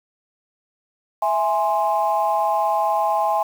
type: chord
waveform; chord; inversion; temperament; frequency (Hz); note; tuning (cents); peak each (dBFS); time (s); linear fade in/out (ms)
sine; E augmented; none; equal; 659.3 / 830.6 / 1046.5; E5 / G#5 / B#5; 0 / 0 / 0; -22 / -19 / -23; 1.22-3.43; 5
effects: tanh soft clip ceiling -8 dBFS + 7-bit